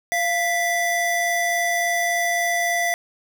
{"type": "tone pair together", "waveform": "square", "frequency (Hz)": [693, 1975.5], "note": ["F5", "B6"], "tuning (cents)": [-14, 0], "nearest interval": "octave + tritone", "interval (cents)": 1814, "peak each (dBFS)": -23, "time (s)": [0.12, 2.94], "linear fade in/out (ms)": 0, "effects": []}